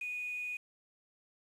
sine tone with quantisation, 2472 Hz, D#7, 12 cents flat, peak -36 dBFS, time 0.01-0.57 s, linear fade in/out 5 ms, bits 9, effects low-pass 12000 Hz 12 dB/octave

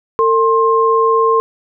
sine tone pair together, 452 / 1060.2 Hz, A4 / C6, +47 / +23 cents, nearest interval octave + minor third, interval 1476 cents, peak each -12 dBFS, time 0.19-1.4 s, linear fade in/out 0 ms, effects none

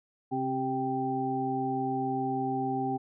sine tone cluster, 134.1 / 264.1 / 390.8 / 784 Hz, C3 / C4 / G4 / G5, +43 / +16 / -5 / 0 cents, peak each -38 / -32 / -35 / -31 dBFS, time 0.31-2.98 s, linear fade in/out 20 ms, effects none

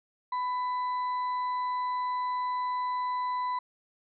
harmonic tone, 997 Hz, B5, 16 cents sharp, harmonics 1 / 2 / 4, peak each -28 / -45 / -51 dBFS, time 0.32-3.59 s, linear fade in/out 5 ms, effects none

